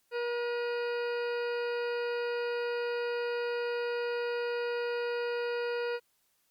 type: harmonic tone with a mistuned harmonic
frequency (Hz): 478.2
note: A#4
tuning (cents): +44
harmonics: 1 / 2 / 3 / 4 / 5 / 6 / 8 / 9 / 10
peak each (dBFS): -31 / -43 / -40 / -47 / -45 / -50 / -58 / -54 / -52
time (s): 0.11-6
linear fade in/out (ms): 50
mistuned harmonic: 5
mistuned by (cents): +58
effects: white hiss -73 dBFS RMS until 6.5 s + Opus 48 kbps